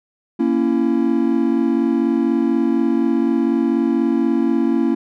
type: chord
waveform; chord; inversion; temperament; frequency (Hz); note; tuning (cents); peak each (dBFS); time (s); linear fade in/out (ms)
triangle; A# diminished; none; equal with one note detuned; 233.1 / 277.2 / 333.7; A#3 / C#4 / E4; 0 / 0 / +21; -17; 0.39-4.95; 10
effects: none